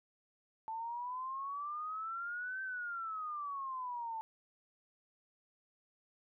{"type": "exponential two-way sweep", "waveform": "sine", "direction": "up then down", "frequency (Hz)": [880, 1556, 880], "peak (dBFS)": -38, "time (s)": [0.68, 4.21], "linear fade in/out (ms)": 0, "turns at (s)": 2.62, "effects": []}